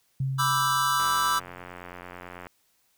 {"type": "tone with exponential decay", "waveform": "sine", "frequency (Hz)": 133.8, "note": "C3", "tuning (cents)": 39, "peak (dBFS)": -23, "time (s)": [0.2, 1.72], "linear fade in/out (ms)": 5, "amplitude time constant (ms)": 330}
{"type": "chord", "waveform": "square", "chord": "E minor seventh", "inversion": "second", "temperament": "equal", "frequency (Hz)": [987.8, 1174.7, 1318.5, 1568], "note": ["B5", "D6", "E6", "G6"], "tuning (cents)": [0, 0, 0, 0], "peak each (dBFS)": [-29, -28, -27, -32], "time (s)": [0.38, 1.4], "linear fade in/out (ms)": 20}
{"type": "click train", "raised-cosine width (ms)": 0.5, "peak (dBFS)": -25, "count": 132, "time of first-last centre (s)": [1, 2.469], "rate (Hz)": 89.2}
{"effects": ["white hiss -68 dBFS RMS until 2.97 s"]}